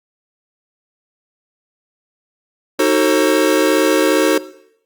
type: chord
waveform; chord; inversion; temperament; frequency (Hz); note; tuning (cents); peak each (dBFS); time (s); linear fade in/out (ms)
square; D# diminished seventh; none; just; 311.1 / 373.4 / 448 / 537.6; D#4 / F#4 / A4 / C5; 0 / +16 / +31 / +47; -18; 2.79-4.38; 5
effects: noise-tail reverb RT60 0.7 s tail -17 dB re dry + Opus 48 kbps